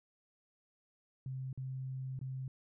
sine tone with dropouts, 131.3 Hz, C3, 6 cents sharp, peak -38 dBFS, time 1.26-2.48 s, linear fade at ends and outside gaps 2 ms, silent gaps 1.529-1.575 / 2.191-2.213 s, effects none

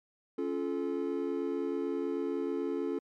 triangle chord, Db augmented, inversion none, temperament just, 277.2 / 346.5 / 433.1 Hz, Db4 / F4 / A4, 0 / -14 / -27 cents, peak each -33 dBFS, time 0.38-2.99 s, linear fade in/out 5 ms, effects MP3 96 kbps

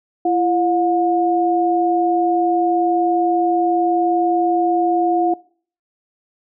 sine tone pair together, 338.9 / 718.1 Hz, E4 / F5, +48 / +48 cents, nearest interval octave + minor second, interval 1300 cents, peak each -17 dBFS, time 0.25-5.34 s, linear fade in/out 5 ms, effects noise-tail reverb RT60 0.5 s tail -23 dB re dry

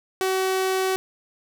sawtooth tone, 378 Hz, F#4, 37 cents sharp, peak -17 dBFS, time 0.21-0.96 s, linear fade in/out 0 ms, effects none

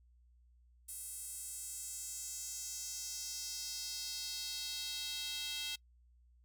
square tone with high-pass filter sweep, 293.7 Hz, D4, in tune, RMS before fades -43 dBFS, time 0.88-5.76 s, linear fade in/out 10 ms, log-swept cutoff 9600 to 3300 Hz, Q 2.7, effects noise-tail reverb RT60 0.1 s tail -24 dB re dry + added 60 Hz sine -63 dBFS peak until 6.44 s

